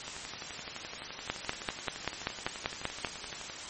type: two click trains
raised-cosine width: 0.3 ms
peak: -24 / -13 dBFS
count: 41 / 10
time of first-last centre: 0.08-3.499 / 1.3-3.048 s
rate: 11.7 / 5.15 Hz
effects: white hiss -41 dBFS RMS until 3.69 s + MP3 32 kbps